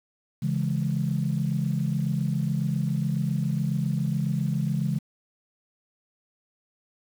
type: chord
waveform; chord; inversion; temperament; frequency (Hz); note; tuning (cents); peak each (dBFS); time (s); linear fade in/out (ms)
sine; C# minor; none; equal with one note detuned; 138.59 / 165.86 / 207.7; C#3 / E3 / G#3; 0 / +11 / 0; -26 / -27 / -29; 0.42-4.99; 10
effects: tanh soft clip ceiling -14 dBFS + 8-bit

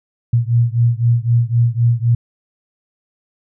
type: beating tone pair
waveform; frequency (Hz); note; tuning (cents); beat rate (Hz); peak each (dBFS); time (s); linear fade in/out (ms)
sine; 116.54 / 120.44; A#2 / B2; 0 / -43; 3.9; -14 / -15; 0.33-2.15; 5
effects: none

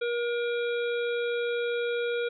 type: harmonic tone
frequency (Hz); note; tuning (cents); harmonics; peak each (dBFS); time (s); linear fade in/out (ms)
476.2; A#4; +37; 1 / 3 / 5 / 7 / 8; -27 / -35 / -39 / -43 / -45; 0.01-2.29; 10
effects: none

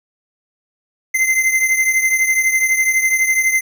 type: beating tone pair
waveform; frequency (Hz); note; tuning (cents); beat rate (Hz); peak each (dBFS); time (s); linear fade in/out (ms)
square; 2069 / 2081; C7 / C7; -20 / -10; 12; -15 / -20; 1.14-3.61; 10
effects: none

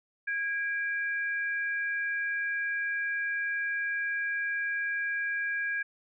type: tone pair together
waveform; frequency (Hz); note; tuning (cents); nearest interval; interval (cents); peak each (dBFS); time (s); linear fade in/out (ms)
sine; 1639.2 / 2349; G#6 / D7; -23 / 0; tritone; 623; -29 / -37; 0.27-5.83; 10
effects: none

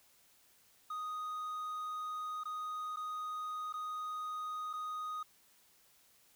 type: tone with dropouts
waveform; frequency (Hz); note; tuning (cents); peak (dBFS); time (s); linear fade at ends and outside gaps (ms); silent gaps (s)
triangle; 1244.5; D#6; 0; -36; 0.9-5.23; 5; 2.436-2.454 / 2.961-2.969 / 3.726-3.738 / 4.731-4.735
effects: white hiss -67 dBFS RMS until 6.35 s

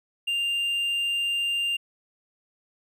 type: tone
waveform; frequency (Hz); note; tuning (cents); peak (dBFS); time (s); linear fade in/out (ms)
triangle; 2794; F7; 0; -22; 0.27-1.77; 10
effects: none

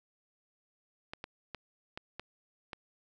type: clicks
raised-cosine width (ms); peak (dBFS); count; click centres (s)
0.3; -24; 6; 1.135 / 1.241 / 1.547 / 1.975 / 2.196 / 2.732
effects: none

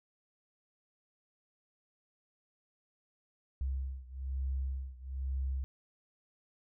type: beating tone pair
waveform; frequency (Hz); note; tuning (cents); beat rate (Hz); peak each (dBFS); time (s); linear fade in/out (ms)
sine; 66 / 67.1; C2 / C2; +16 / +44; 1.1; -36 / -38; 3.61-5.64; 0
effects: none

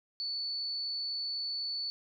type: tone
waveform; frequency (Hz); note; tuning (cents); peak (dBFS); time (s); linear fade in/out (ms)
sine; 4464; C#8; +11; -33; 0.2-1.9; 0
effects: none

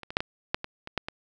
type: clicks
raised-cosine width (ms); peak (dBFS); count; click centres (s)
0.3; -24 / -21 / -6 / -13 / -8 / -18 / -22 / -10 / -17; 9; 0.033 / 0.105 / 0.169 / 0.205 / 0.545 / 0.644 / 0.874 / 0.977 / 1.085
effects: none

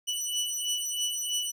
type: beating tone pair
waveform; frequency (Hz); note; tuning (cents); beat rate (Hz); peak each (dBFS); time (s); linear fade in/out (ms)
20% pulse; 2960 / 2963.1; F#7 / F#7; 0 / +2; 3.1; -27 / -26; 0.07-1.52; 20
effects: none

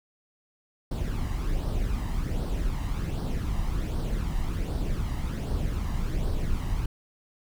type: noise with flanger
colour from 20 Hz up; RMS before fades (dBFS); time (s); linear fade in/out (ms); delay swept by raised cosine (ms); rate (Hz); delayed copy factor
brown; -28; 0.91-6.86; 5; 0.21 to 1.05; 1.3; +0.55
effects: none

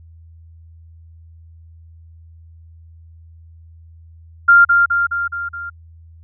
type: tone with echo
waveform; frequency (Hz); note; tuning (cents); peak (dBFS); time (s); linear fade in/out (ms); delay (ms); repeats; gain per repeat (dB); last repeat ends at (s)
sine; 1395; F6; -2; -5; 4.48-4.65; 10; 210; 5; -4; 5.7
effects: added 82 Hz sine -40 dBFS peak until 6.23 s

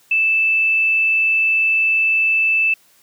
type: tone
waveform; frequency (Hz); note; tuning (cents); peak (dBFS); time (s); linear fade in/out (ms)
sine; 2637; E7; 0; -13; 0.11-2.74; 5
effects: white hiss -54 dBFS RMS until 3.02 s + high-pass 100 Hz 12 dB/octave

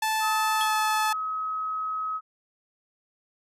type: tone with pitch glide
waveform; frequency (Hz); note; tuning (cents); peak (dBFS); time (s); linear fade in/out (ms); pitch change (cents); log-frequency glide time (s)
sawtooth; 875 to 866.4; A5 to A5; -10 to -27; -20; 0.02-1.13; 5; -17; 0.57-0.72
type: tone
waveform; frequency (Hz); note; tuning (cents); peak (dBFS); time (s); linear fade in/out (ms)
sine; 1275; D#6; +42; -27; 0.2-2.21; 50
type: tone with exponential decay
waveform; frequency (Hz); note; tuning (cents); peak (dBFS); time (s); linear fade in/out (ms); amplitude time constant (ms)
square; 3335; G#7; +7; -26; 0.61-0.76; 0; 31
effects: resampled to 32000 Hz

